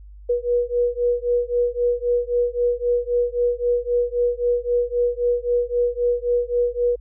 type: beating tone pair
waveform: sine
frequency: 482 / 485.8 Hz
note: B4 / B4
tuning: -42 / -29 cents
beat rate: 3.8 Hz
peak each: -21 dBFS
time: 0.29-6.96 s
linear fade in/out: 10 ms
effects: added 50 Hz sine -39 dBFS peak until 7 s